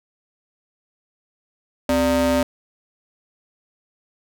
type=ring-modulated tone; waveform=square; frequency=164.81 Hz; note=E3; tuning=in tune; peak=-14 dBFS; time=1.89-2.43 s; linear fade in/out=2 ms; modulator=423 Hz; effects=none